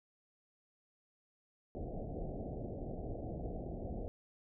pink low-pass noise, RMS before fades -42 dBFS, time 1.75-4.08 s, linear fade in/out 0 ms, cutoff 750 Hz, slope 96 dB/octave, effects none

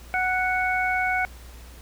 harmonic tone, 740 Hz, F#5, in tune, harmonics 1 / 2 / 3, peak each -25 / -26 / -26 dBFS, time 0.14-1.25 s, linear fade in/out 0 ms, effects added 60 Hz sine -42 dBFS peak until 1.81 s + pink hiss -49 dBFS RMS until 1.81 s

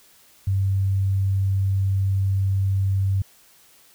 sine tone, 97 Hz, G2, 18 cents flat, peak -18 dBFS, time 0.47-3.22 s, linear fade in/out 5 ms, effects white hiss -54 dBFS RMS until 3.94 s

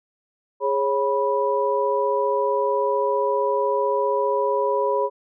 sine tone cluster, 412.5 / 548 / 981 Hz, G#4 / C#5 / B5, -12 / -20 / -12 cents, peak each -23 dBFS, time 0.6-5.1 s, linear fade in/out 50 ms, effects none

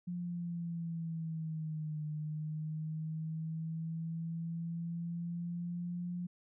sine linear two-way sweep, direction down then up, 177 to 151.8 to 177 Hz, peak -36 dBFS, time 0.07-6.27 s, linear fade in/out 10 ms, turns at 2.05 s, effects none

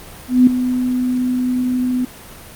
sine tone with ADSR envelope, 251.2 Hz, B3, 30 cents sharp, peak -4 dBFS, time 0.28-2.05 s, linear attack 190 ms, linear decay 4 ms, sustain -11 dB, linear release 5 ms, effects pink hiss -37 dBFS RMS until 2.55 s + Opus 32 kbps

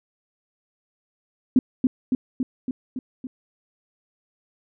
sine tone with echo, 255.4 Hz, C4, 42 cents flat, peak -11 dBFS, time 1.56-1.59 s, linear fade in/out 2 ms, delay 280 ms, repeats 6, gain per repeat -3 dB, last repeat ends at 3.27 s, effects none

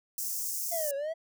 white high-pass noise, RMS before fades -34 dBFS, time 0.18-0.91 s, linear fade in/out 2 ms, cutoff 5400 Hz, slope 48 dB/octave
triangle linear two-way sweep, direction down then up, 698.5 to 544 to 665 Hz, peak -29 dBFS, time 0.71-1.14 s, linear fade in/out 20 ms, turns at 0.95 s
effects none

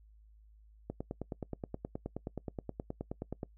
click train, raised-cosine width 2 ms, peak -24 dBFS, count 25, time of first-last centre 0.9-3.432 s, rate 9.48 Hz, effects noise-tail reverb RT60 0.1 s tail -23 dB re dry + added 53 Hz sine -57 dBFS peak until 3.57 s

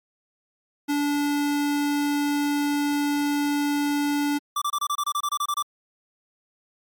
square tone, 289.6 Hz, D4, 24 cents flat, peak -22 dBFS, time 0.88-4.39 s, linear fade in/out 20 ms
square tone bursts, 1170 Hz, D6, 7 cents flat, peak -23 dBFS, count 13, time 4.56-5.625 s, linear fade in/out 5 ms, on 57 ms, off 27 ms
effects MP3 96 kbps

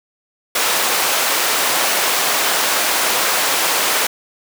pink high-pass noise, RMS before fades -17 dBFS, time 0.55-4.07 s, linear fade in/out 5 ms, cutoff 620 Hz, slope 12 dB/octave, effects none

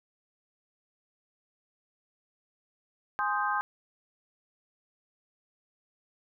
sine chord, Ab major seventh, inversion none, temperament equal, 830.6 / 1046.5 / 1244.5 / 1568 Hz, Ab5 / C6 / Eb6 / G6, 0 / 0 / 0 / 0 cents, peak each -32 dBFS, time 3.19-3.61 s, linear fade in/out 0 ms, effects none

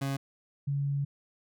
30% pulse / sine tone pair in turn, 137.2 / 140.89 Hz, C#3 / C#3, -17 / +28 cents, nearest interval unison, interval 45 cents, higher second, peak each -27 dBFS, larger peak neither, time 0.01-0.17 / 0.67-1.05 s, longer second, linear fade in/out 10 ms, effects none

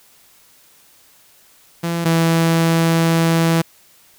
sawtooth tone pair in turn, 169 / 165.04 Hz, E3 / E3, +43 / +2 cents, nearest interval unison, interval 41 cents, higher first, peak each -15 / -9 dBFS, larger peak second, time 1.83-2.05 / 2.05-3.62 s, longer second, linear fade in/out 10 ms, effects white hiss -51 dBFS RMS until 4.18 s

